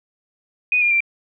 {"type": "tone with pitch steps", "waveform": "sine", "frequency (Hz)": [2484, 2412, 2360], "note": ["D#7", "D7", "D7"], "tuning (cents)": [-3, 46, 8], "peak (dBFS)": -14, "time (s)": [0.72, 1.005], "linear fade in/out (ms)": 2, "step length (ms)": 95, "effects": []}